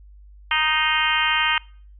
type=harmonic tone with a mistuned harmonic; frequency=311.1 Hz; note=D#4; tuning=in tune; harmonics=3 / 4 / 5 / 6 / 7 / 8 / 9 / 10; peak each=-26 / -26 / -26 / -26 / -26 / -26 / -26 / -26 dBFS; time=0.51-1.58 s; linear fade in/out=2 ms; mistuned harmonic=7; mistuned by=-28 cents; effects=noise-tail reverb RT60 0.5 s tail -26 dB re dry + added 50 Hz sine -43 dBFS peak until 1.99 s